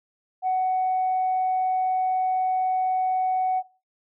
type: tone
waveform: sine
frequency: 746 Hz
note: F#5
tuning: 14 cents sharp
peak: -19 dBFS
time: 0.42-3.63 s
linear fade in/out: 50 ms
effects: noise-tail reverb RT60 0.3 s tail -18 dB re dry + tanh soft clip ceiling -17 dBFS